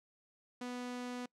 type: tone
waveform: sawtooth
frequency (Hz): 246.9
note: B3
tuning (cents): 0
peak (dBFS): -36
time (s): 0.61-1.26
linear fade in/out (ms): 5
effects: noise-tail reverb RT60 0.1 s tail -24 dB re dry + low-pass 8000 Hz 12 dB/octave